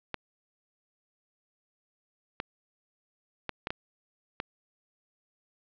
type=clicks; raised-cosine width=0.3 ms; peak=-15 dBFS; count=6; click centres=0.143 / 2.401 / 3.493 / 3.671 / 3.705 / 4.401 s; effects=low-pass 4000 Hz 12 dB/octave